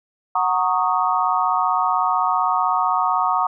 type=chord; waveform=sine; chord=D# minor seventh; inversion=first; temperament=equal with one note detuned; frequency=740 / 925.9 / 1108.7 / 1244.5 Hz; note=F#5 / A#5 / C#6 / D#6; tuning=0 / -12 / 0 / 0 cents; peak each=-22 dBFS; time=0.35-3.47 s; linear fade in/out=5 ms; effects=none